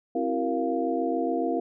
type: tone cluster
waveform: sine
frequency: 263.8 / 330.7 / 377.9 / 468 / 694 Hz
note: C4 / E4 / F#4 / A#4 / F5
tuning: +14 / +6 / +37 / +7 / -11 cents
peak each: -30 / -29 / -34 / -30 / -30 dBFS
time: 0.15-1.6 s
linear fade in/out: 5 ms
effects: none